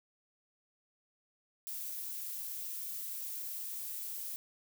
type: noise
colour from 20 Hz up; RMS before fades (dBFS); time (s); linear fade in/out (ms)
violet; -41; 1.67-4.36; 0
effects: none